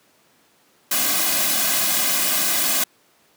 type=noise with comb filter; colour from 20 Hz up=white; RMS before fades=-20 dBFS; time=0.91-2.84 s; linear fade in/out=5 ms; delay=2.2 ms; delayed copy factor=-0.75; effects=pink hiss -58 dBFS RMS until 3.36 s + high-pass 200 Hz 12 dB/octave